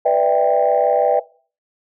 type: chord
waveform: sine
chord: E minor seventh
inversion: second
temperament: just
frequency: 494.4 / 593.3 / 659.3 / 791.1 Hz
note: B4 / D5 / E5 / G5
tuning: +2 / +18 / 0 / +16 cents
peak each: -17 dBFS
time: 0.05-1.2 s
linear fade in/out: 10 ms
effects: noise-tail reverb RT60 0.4 s tail -20 dB re dry + tanh soft clip ceiling -5 dBFS